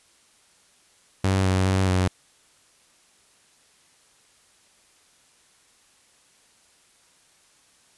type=tone with pitch steps; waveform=sawtooth; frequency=95.7 / 93.8 / 95.1 / 92.4 Hz; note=G2 / F#2 / F#2 / F#2; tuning=-41 / +24 / +48 / -2 cents; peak=-15 dBFS; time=1.24-2.08 s; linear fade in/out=5 ms; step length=210 ms; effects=white hiss -59 dBFS RMS until 7.97 s + resampled to 24000 Hz